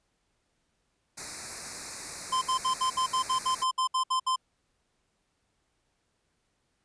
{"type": "band-stop noise", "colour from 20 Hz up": "white", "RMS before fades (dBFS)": -38, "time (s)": [1.17, 3.64], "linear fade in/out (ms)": 10, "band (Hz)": [2500, 3900], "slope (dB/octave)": 96}
{"type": "tone bursts", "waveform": "square", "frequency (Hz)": 1036, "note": "C6", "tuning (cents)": -17, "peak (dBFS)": -25, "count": 13, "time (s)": [2.32, 4.361], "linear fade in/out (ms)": 10, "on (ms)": 97, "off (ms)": 65}
{"effects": ["pink hiss -75 dBFS RMS until 6.84 s", "resampled to 22050 Hz"]}